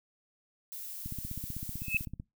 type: noise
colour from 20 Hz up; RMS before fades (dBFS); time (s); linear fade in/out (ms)
violet; -42; 0.72-2.05; 0
type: click train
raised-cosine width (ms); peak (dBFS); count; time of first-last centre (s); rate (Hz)
5; -27; 19; 1.06-2.199; 15.8
type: tone with exponential growth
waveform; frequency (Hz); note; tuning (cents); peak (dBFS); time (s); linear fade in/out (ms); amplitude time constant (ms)
sine; 2596; E7; -27; -22; 1.8-1.97; 2; 36
effects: noise-tail reverb RT60 0.2 s tail -23 dB re dry